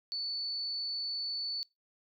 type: tone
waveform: sine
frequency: 4473 Hz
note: C#8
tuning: 15 cents sharp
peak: -33 dBFS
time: 0.12-1.63 s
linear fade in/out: 0 ms
effects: noise-tail reverb RT60 0.2 s tail -24 dB re dry